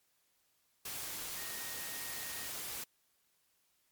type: tone in noise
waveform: sine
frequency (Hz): 1864.7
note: A#6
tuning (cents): 0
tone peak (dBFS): -50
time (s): 1.37-2.48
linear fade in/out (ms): 5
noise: white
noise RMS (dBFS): -42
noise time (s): 0.85-2.84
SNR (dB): -11
effects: white hiss -75 dBFS RMS until 3.91 s + MP3 96 kbps